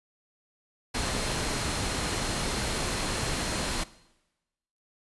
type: tone in noise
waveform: sine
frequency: 4186 Hz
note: C8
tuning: in tune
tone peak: -41 dBFS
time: 0.94-3.84 s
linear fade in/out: 10 ms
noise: pink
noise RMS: -30 dBFS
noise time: 0.94-3.84 s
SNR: -14 dB
effects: noise-tail reverb RT60 1.0 s tail -19 dB re dry + resampled to 24000 Hz